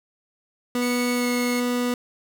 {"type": "tone", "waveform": "30% pulse", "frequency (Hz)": 245.1, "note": "B3", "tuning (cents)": -13, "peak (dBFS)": -19, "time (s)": [0.75, 1.94], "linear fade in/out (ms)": 2}
{"type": "tone with pitch glide", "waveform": "sawtooth", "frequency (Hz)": [2217, 2174], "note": ["C#7", "C#7"], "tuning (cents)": [0, -34], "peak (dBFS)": -26, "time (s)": [0.81, 1.61], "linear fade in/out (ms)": 20, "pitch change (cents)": -34, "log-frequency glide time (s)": [1.15, 1.27]}
{"effects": []}